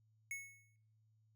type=tone with exponential decay; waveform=square; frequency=2200 Hz; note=C#7; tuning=14 cents flat; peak=-40 dBFS; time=0.31-0.76 s; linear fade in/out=1 ms; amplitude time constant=96 ms; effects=noise-tail reverb RT60 0.6 s tail -22 dB re dry + added 109 Hz sine -70 dBFS peak until 1.35 s